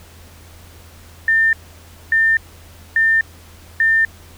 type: tone bursts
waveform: sine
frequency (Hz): 1800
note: A6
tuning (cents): +39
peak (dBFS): -11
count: 4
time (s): 1.28-4.05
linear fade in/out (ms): 2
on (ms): 250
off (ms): 590
effects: added 83 Hz sine -42 dBFS peak until 4.37 s + pink hiss -45 dBFS RMS until 4.37 s